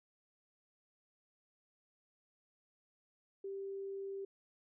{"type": "tone", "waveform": "sine", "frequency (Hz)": 392, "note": "G4", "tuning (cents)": 0, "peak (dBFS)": -40, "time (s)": [3.44, 4.25], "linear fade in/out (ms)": 5, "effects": []}